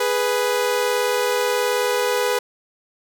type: tone pair together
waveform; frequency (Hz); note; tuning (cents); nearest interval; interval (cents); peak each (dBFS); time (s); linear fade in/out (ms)
sawtooth; 415.3 / 493.9; G#4 / B4; 0 / 0; minor third; 300; -19 / -16; 0-2.39; 5
effects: none